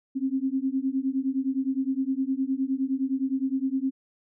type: beating tone pair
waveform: sine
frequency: 261.6 / 271.3 Hz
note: C4 / C#4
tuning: 0 / -37 cents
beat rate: 9.7 Hz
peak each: -27 dBFS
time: 0.15-3.91 s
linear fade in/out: 20 ms
effects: none